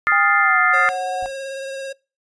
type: chord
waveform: sine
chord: F dominant seventh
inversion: third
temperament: equal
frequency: 1244.5 / 1396.9 / 1760 / 2093 Hz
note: Eb6 / F6 / A6 / C7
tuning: 0 / 0 / 0 / 0 cents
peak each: -19 dBFS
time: 0.07-0.89 s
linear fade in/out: 0 ms
type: tone with pitch glide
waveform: sine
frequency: 801 to 738.8 Hz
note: G5 to F#5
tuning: +37 to -3 cents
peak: -22 dBFS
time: 0.12-1.26 s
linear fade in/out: 0 ms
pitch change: -140 cents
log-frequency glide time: 0.39-0.59 s
type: tone with vibrato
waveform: square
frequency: 541 Hz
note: C#5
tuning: 42 cents flat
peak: -27 dBFS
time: 0.73-1.93 s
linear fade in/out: 10 ms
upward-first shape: triangle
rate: 18 Hz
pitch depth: 21 cents each way
type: noise with exponential decay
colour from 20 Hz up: brown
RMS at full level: -37 dBFS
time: 1.22-1.37 s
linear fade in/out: 2 ms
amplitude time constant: 31 ms
effects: noise-tail reverb RT60 0.3 s tail -24 dB re dry + resampled to 22050 Hz